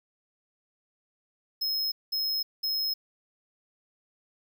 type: tone bursts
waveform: square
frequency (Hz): 5150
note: E8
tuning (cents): -41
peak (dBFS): -27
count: 3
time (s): 1.61-2.94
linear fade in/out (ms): 10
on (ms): 310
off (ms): 200
effects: 10-bit